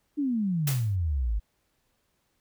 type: exponential sweep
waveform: sine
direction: down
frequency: 303.3 to 49 Hz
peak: -24 dBFS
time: 0.17-1.4 s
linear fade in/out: 20 ms
type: noise with exponential decay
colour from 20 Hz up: white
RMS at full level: -28 dBFS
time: 0.67-0.96 s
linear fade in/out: 5 ms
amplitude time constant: 63 ms
effects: pink hiss -73 dBFS RMS until 2.4 s